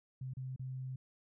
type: tone with dropouts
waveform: sine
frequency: 130 Hz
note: C3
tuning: 11 cents flat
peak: -39 dBFS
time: 0.21-0.96 s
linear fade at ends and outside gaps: 5 ms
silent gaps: 0.337-0.369 / 0.562-0.594 s
effects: none